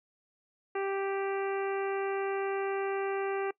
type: harmonic tone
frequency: 392 Hz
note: G4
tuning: in tune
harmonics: 1 / 2 / 3 / 4 / 5 / 6 / 7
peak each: -31 / -37 / -41 / -43 / -45 / -47 / -48 dBFS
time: 0.75-3.51 s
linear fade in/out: 5 ms
effects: noise-tail reverb RT60 0.1 s tail -22 dB re dry